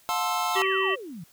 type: chord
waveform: square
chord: F major seventh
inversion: none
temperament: equal with one note detuned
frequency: 716.4 / 880 / 1046.5 / 1318.5 Hz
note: F5 / A5 / C6 / E6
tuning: +44 / 0 / 0 / 0 cents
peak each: -31 dBFS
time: 0.09-0.62 s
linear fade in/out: 0 ms
type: exponential sweep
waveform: sine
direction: down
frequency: 3915 to 151.9 Hz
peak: -36 dBFS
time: 0.53-1.24 s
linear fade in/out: 5 ms
type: harmonic tone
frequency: 383.4 Hz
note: G4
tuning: 38 cents flat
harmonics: 1 / 3 / 5 / 7 / 8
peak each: -26 / -28 / -28 / -30 / -33 dBFS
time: 0.55-0.96 s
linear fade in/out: 20 ms
effects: white hiss -58 dBFS RMS until 1.32 s